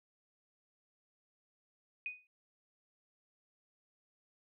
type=tone with exponential decay; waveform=sine; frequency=2489 Hz; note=D#7; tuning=in tune; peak=-34 dBFS; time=2.06-2.27 s; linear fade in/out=1 ms; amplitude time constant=44 ms; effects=none